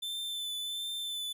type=tone with vibrato; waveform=45% pulse; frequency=3531 Hz; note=A7; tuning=5 cents sharp; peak=-34 dBFS; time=0.02-1.33 s; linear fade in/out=10 ms; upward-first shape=triangle; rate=1.4 Hz; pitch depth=24 cents each way; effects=none